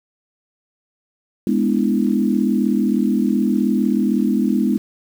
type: chord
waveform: sine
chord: E dominant seventh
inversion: first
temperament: equal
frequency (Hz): 207.7 / 246.9 / 293.7 / 329.6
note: G#3 / B3 / D4 / E4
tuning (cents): 0 / 0 / 0 / 0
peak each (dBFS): -18 / -19 / -23 / -23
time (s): 1.47-4.78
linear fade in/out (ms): 2
effects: 7-bit